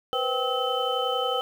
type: tone cluster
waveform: sine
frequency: 487 / 518 / 778 / 1291 / 3054 Hz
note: B4 / C5 / G5 / E6 / G7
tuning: -24 / -17 / -13 / -37 / -46 cents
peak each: -30 dBFS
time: 0.13-1.41 s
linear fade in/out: 0 ms
effects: 8-bit